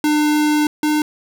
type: tone pair in turn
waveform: square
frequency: 300.5 / 302.4 Hz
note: D4 / D#4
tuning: +40 / -49 cents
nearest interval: unison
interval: 11 cents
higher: second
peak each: -14 / -15 dBFS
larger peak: first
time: 0.04-0.67 / 0.83-1.02 s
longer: first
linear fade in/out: 2 ms
effects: none